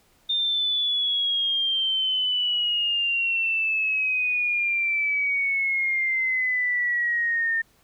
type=exponential sweep; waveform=sine; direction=down; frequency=3626 to 1810 Hz; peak=-21 dBFS; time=0.29-7.62 s; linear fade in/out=10 ms; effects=pink hiss -61 dBFS RMS until 7.83 s